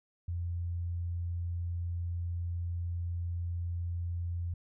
sine tone, 86.4 Hz, F2, 18 cents flat, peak -32 dBFS, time 0.28-4.54 s, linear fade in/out 5 ms, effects none

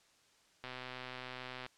click train, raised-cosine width 0.3 ms, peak -28 dBFS, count 131, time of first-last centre 0.64-1.664 s, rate 127 Hz, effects white hiss -68 dBFS RMS until 1.77 s + low-pass 7000 Hz 12 dB/octave

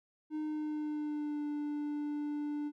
triangle tone with pitch glide, 307 to 294.8 Hz, D#4 to D4, -23 to +7 cents, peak -32 dBFS, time 0.3-2.72 s, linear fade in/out 50 ms, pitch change -70 cents, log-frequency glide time 0.4-1.45 s, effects none

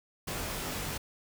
pink noise with comb filter, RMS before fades -36 dBFS, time 0.27-0.98 s, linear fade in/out 10 ms, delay 20 ms, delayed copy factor +0.8, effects none

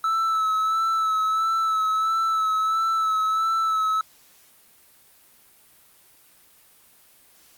triangle tone with vibrato, 1309 Hz, E6, 13 cents flat, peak -18 dBFS, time 0.04-4.01 s, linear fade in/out 2 ms, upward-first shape sine, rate 1.5 Hz, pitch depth 27 cents each way, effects white hiss -55 dBFS RMS until 7.57 s + Opus 32 kbps

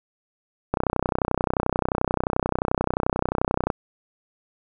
click train, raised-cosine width 1 ms, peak -7 dBFS, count 94, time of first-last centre 0.74-3.702 s, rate 31.4 Hz, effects none

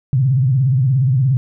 sine tone with vibrato, 130.81 Hz, C3, in tune, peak -11 dBFS, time 0.13-1.37 s, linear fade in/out 0 ms, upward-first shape sine, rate 17 Hz, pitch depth 150 cents each way, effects none

